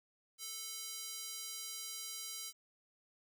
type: tone with high-pass filter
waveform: square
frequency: 440 Hz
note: A4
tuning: in tune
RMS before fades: -45 dBFS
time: 0.38-2.53 s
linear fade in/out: 50 ms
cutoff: 4900 Hz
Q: 0.94
effects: 11-bit